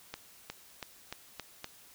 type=accelerating click train; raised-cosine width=0.2 ms; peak=-21 dBFS; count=6; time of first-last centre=0.14-1.644 s; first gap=360 ms; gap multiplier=0.91; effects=white hiss -57 dBFS RMS until 1.94 s